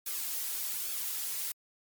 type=noise with flanger; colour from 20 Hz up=blue; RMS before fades=-35 dBFS; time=0.06-1.52 s; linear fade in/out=5 ms; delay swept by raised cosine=1 to 3.4 ms; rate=1.2 Hz; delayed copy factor=-0.55; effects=MP3 96 kbps